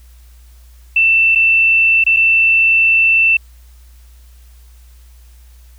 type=tone with dropouts; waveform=sine; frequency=2671 Hz; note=E7; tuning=22 cents sharp; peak=-8 dBFS; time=0.96-3.37 s; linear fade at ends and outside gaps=5 ms; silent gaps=1.351-1.356 / 2.04-2.064 / 2.164-2.168 s; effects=added 60 Hz sine -39 dBFS peak until 5.78 s + white hiss -53 dBFS RMS until 5.78 s